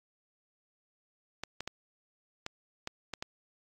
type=clicks; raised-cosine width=0.2 ms; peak=-19 dBFS; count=7; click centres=1.436 / 1.606 / 1.676 / 2.464 / 2.874 / 3.137 / 3.225 s; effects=AAC 64 kbps